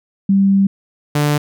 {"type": "tone pair in turn", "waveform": ["sine", "sawtooth"], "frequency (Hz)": [196, 147.43], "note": ["G3", "D3"], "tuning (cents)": [0, 7], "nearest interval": "perfect fourth", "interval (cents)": 493, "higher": "first", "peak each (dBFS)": -9, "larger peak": "neither", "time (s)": [[0.29, 0.67], [1.15, 1.38]], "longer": "first", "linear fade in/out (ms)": 5, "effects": []}